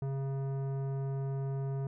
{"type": "tone with tanh clipping", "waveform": "sine", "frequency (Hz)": 136.2, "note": "C#3", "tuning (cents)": -30, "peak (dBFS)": -34, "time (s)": [0.02, 1.87], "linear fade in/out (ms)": 2, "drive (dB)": 14, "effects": []}